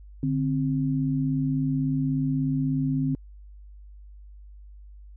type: tone pair together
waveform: sine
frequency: 147.17 / 263.6 Hz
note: D3 / C4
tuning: +4 / +13 cents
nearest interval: minor seventh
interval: 1009 cents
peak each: -25 dBFS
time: 0.23-3.15 s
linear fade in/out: 2 ms
effects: added 50 Hz sine -43 dBFS peak until 5.16 s